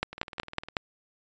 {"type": "two click trains", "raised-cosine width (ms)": 0.3, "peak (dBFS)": [-24, -10], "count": [12, 5], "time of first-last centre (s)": [[0.13, 0.686], [0.03, 0.768]], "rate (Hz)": [19.8, 5.42], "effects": ["resampled to 16000 Hz"]}